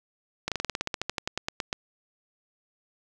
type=slowing click train; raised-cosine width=0.2 ms; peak=-11 dBFS; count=18; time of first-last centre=0.48-1.729 s; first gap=37 ms; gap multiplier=1.08; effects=none

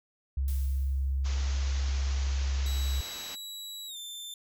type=tone; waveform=sine; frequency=67.5 Hz; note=C#2; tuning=45 cents flat; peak=-26 dBFS; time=0.37-3.01 s; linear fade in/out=5 ms
type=noise with exponential decay; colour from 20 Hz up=blue; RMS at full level=-44 dBFS; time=0.48-1.5 s; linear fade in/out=0 ms; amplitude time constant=220 ms
type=low-pass noise; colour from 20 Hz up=white; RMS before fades=-44 dBFS; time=1.24-3.36 s; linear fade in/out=20 ms; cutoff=6800 Hz; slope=96 dB/octave
type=tone with pitch glide; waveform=sawtooth; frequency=3900 to 3556 Hz; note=B7 to A7; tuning=-23 to +18 cents; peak=-36 dBFS; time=2.66-4.34 s; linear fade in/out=2 ms; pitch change=-159 cents; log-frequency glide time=3.87-3.97 s
effects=none

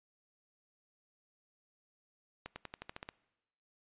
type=accelerating click train; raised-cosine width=0.3 ms; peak=-26 dBFS; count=9; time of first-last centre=2.46-3.089 s; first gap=100 ms; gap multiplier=0.93; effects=noise-tail reverb RT60 1.0 s tail -22 dB re dry + resampled to 8000 Hz

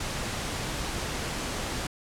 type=noise; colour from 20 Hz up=pink; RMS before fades=-32 dBFS; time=0-1.87 s; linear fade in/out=5 ms; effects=low-pass 9000 Hz 12 dB/octave

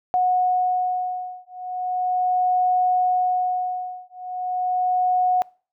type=beating tone pair; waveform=sine; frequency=731 / 731.38 Hz; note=F#5 / F#5; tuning=-21 / -20 cents; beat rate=0.38 Hz; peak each=-22 dBFS; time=0.14-5.42 s; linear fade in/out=0 ms; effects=noise-tail reverb RT60 0.4 s tail -24 dB re dry

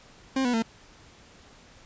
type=tone with pitch steps; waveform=40% pulse; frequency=265.7 / 245.1 / 226 Hz; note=C4 / B3 / A3; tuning=+27 / -13 / +47 cents; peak=-22 dBFS; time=0.36-0.624 s; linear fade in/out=5 ms; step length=88 ms; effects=pink hiss -53 dBFS RMS until 1.85 s + resampled to 16000 Hz

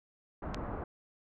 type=low-pass noise; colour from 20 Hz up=pink; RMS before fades=-39 dBFS; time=0.42-0.84 s; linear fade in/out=5 ms; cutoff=1300 Hz; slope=24 dB/octave
type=click; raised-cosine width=0.2 ms; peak=-20 dBFS; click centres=0.545 s
effects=none

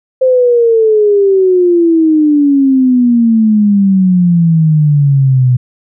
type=exponential sweep; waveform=sine; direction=down; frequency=523.3 to 123.47 Hz; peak=-5 dBFS; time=0.21-5.57 s; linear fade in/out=10 ms; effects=none

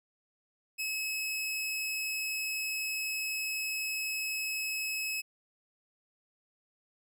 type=tone; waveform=sawtooth; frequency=2576 Hz; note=E7; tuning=41 cents flat; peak=-29 dBFS; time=0.78-5.22 s; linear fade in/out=20 ms; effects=none

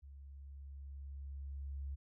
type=tone with level ramp; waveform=sine; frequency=69.3 Hz; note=C#2; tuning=in tune; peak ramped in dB=-51 to -39 dBFS; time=0.02-1.96 s; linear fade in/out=20 ms; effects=none

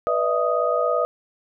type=tone cluster; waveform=sine; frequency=490.5 / 598 / 656 / 1246 Hz; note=B4 / D5 / E5 / D#6; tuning=-12 / +31 / -9 / +2 cents; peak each=-24 dBFS; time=0.07-1.05 s; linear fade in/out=0 ms; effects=none

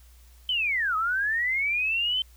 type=linear two-way sweep; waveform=sine; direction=down then up; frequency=3100 to 1244.5 to 3100 Hz; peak=-23 dBFS; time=0.49-2.22 s; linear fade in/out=2 ms; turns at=0.96 s; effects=added 60 Hz sine -50 dBFS peak until 2.36 s + white hiss -60 dBFS RMS until 2.36 s

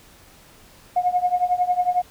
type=tone with tremolo; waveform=sine; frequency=720 Hz; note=F#5; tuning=47 cents flat; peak=-13 dBFS; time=0.96-2.02 s; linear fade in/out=5 ms; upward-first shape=triangle; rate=11 Hz; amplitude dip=95%; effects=tanh soft clip ceiling -9 dBFS + pink hiss -50 dBFS RMS until 2.1 s

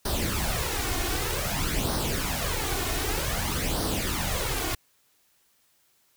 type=noise with flanger; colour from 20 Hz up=pink; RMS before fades=-28 dBFS; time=0.05-4.75 s; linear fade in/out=5 ms; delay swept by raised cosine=0.2 to 2.8 ms; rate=0.53 Hz; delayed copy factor=+0.65; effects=white hiss -66 dBFS RMS until 6.16 s

